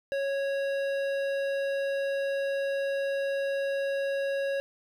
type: tone with hard clipping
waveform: triangle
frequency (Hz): 552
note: C#5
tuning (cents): -7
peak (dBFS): -29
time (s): 0.12-4.6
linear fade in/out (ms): 0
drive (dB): 16
effects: none